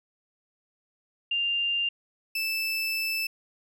sine / 30% pulse tone pair in turn, 2794 / 2637 Hz, F7 / E7, 0 / 0 cents, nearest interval minor second, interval 100 cents, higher first, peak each -24 dBFS, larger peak neither, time 1.31-1.89 / 2.35-3.27 s, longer second, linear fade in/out 5 ms, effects none

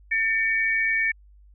sine tone pair together, 1795 / 2262 Hz, A6 / C#7, +34 / +34 cents, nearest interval major third, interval 400 cents, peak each -23 dBFS, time 0.11-1.12 s, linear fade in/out 10 ms, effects added 50 Hz sine -49 dBFS peak until 1.54 s

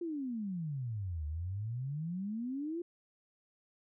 sine exponential two-way sweep, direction down then up, 353.9 to 73.42 to 353.9 Hz, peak -35 dBFS, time 0.01-2.82 s, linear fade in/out 5 ms, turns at 1.26 s, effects none

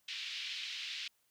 pink band-pass noise, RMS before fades -42 dBFS, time 0.08-1.08 s, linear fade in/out 5 ms, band 2500 to 4300 Hz, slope 24 dB/octave, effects white hiss -75 dBFS RMS until 1.3 s

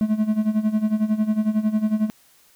triangle tone with tremolo, 215.2 Hz, A3, 38 cents flat, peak -13 dBFS, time 0.01-2.1 s, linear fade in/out 0 ms, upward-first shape sine, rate 11 Hz, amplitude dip 80%, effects white hiss -56 dBFS RMS until 2.55 s

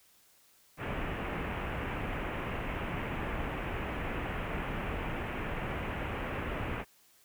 pink low-pass noise, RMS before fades -36 dBFS, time 0.77-6.85 s, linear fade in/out 50 ms, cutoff 2800 Hz, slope 48 dB/octave, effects white hiss -64 dBFS RMS until 7.24 s

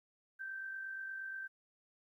sine tone with amplitude modulation, 1560 Hz, G6, 9 cents flat, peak -39 dBFS, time 0.39-1.48 s, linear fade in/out 20 ms, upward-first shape sine, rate 48.5 Hz, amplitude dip 40%, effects 13-bit

